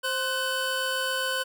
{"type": "tone pair together", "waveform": "25% pulse", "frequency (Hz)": [523.3, 1502.5], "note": ["C5", "F#6"], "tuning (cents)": [0, 26], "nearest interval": "octave + tritone", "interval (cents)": 1826, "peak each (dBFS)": [-27, -24], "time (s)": [0.03, 1.44], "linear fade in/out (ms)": 20, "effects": []}